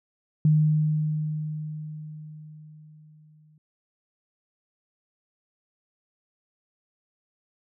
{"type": "tone with exponential decay", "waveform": "sine", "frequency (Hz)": 153.5, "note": "D#3", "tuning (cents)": -23, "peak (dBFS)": -15, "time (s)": [0.45, 3.58], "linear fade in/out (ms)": 2, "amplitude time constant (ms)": 680, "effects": []}